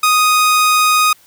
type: tone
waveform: sawtooth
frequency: 1245 Hz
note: D#6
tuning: 1 cent sharp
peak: -6 dBFS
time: 0.03-1.13 s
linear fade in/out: 5 ms
effects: white hiss -49 dBFS RMS until 1.26 s